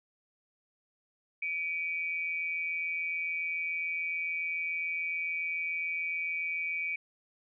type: tone pair together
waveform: sine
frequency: 2295 / 2462 Hz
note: D7 / D#7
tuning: -40 / -19 cents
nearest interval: minor second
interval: 121 cents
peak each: -32 / -37 dBFS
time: 1.42-6.96 s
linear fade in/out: 5 ms
effects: none